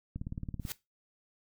click train, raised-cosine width 5 ms, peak -25 dBFS, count 10, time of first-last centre 0.16-0.652 s, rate 18.3 Hz
white noise with exponential growth, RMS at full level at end -34 dBFS, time 0.6-0.72 s, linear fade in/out 0 ms, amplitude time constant 24 ms
effects noise-tail reverb RT60 0.2 s tail -18 dB re dry

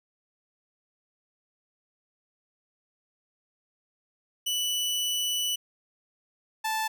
sawtooth tone pair in turn, 2968 / 877.8 Hz, F#7 / A5, +5 / -4 cents, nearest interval octave + major sixth, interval 2109 cents, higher first, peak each -23 dBFS, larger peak neither, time 4.46-5.56 / 6.64-6.88 s, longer first, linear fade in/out 10 ms, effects none

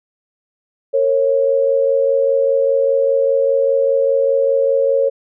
sine tone pair together, 460.7 / 545.7 Hz, A#4 / C#5, -20 / -27 cents, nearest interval minor third, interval 293 cents, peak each -17 / -13 dBFS, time 0.93-5.1 s, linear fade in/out 20 ms, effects none

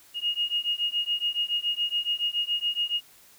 sine beating tone pair, 2859 / 2866.1 Hz, F7 / F7, +40 / +44 cents, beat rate 7.1 Hz, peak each -28 / -28 dBFS, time 0.14-3.01 s, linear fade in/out 50 ms, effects white hiss -55 dBFS RMS until 3.38 s

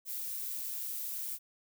violet noise with amplitude modulation, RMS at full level -37 dBFS, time 0.05-1.39 s, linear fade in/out 50 ms, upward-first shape sine, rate 127 Hz, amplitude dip 30%, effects none

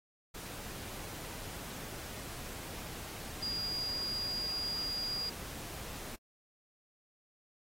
sine tone in noise, 4844 Hz, D#8, 47 cents flat, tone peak -34 dBFS, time 3.42-5.3 s, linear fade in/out 10 ms, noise pink, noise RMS -45 dBFS, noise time 0.34-6.16 s, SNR +8 dB, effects AAC 48 kbps

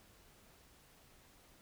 silence, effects pink hiss -64 dBFS RMS until 1.61 s

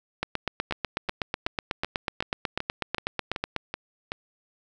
two click trains, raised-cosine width 0.3 ms, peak -14 / -10 dBFS, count 10 / 28, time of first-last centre 0.71-4.119 / 0.23-3.563 s, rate 2.64 / 8.1 Hz, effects none

